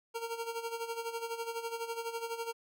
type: tone with tremolo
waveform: 25% pulse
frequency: 461.2 Hz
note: A#4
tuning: 19 cents flat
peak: -30 dBFS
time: 0.14-2.53 s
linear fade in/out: 20 ms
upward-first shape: sine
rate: 12 Hz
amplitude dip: 70%
effects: none